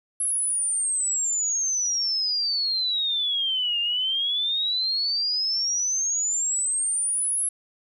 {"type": "exponential two-way sweep", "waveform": "sine", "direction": "down then up", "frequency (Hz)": [11000, 2794, 11000], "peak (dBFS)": -22, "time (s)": [0.2, 7.49], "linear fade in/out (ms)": 5, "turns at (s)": 3.8, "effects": ["10-bit"]}